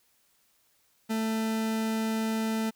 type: tone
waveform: 40% pulse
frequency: 221.5 Hz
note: A3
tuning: 12 cents sharp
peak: -26 dBFS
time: 1.09-2.71 s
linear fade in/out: 20 ms
effects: white hiss -68 dBFS RMS until 2.75 s